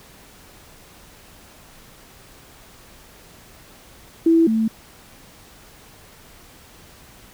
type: tone pair in turn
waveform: sine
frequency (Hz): 329.6 / 222.1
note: E4 / A3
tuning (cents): 0 / +16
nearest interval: perfect fifth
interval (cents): 684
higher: first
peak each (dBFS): -11 / -16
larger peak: first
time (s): 4.26-4.47 / 4.47-4.68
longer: neither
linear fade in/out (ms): 5
effects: pink hiss -47 dBFS RMS until 7.33 s